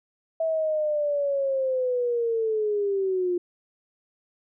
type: linear sweep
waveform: sine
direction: down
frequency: 653 to 350 Hz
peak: -22 dBFS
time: 0.4-3.38 s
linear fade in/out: 5 ms
effects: none